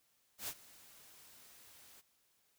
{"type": "noise with ADSR envelope", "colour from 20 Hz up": "white", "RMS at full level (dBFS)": -40, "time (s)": [0.38, 2.02], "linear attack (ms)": 100, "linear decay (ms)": 56, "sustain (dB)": -20, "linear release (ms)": 26, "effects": ["white hiss -75 dBFS RMS until 2.58 s"]}